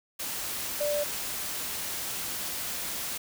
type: tone in noise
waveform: sine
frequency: 587.3 Hz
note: D5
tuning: in tune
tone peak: -26 dBFS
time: 0.8-1.04 s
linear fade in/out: 10 ms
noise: white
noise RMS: -34 dBFS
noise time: 0.19-3.18 s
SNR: +5 dB
effects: none